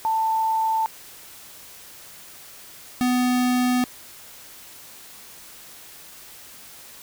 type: tone pair in turn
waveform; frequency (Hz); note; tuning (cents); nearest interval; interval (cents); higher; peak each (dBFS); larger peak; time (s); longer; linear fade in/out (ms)
sine / square; 888 / 249.2; A5 / B3; +16 / +16; octave + minor seventh; 2200; first; -19; neither; 0.05-0.86 / 3.01-3.84; second; 0
effects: white hiss -44 dBFS RMS until 7.02 s